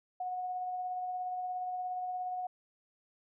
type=tone with tremolo; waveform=sine; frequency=731 Hz; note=F#5; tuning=21 cents flat; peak=-33 dBFS; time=0.2-2.47 s; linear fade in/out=5 ms; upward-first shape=sine; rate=17 Hz; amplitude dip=25%; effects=none